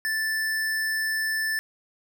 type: tone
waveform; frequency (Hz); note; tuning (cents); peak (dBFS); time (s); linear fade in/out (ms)
square; 1760; A6; 0; -25; 0.05-1.59; 0
effects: none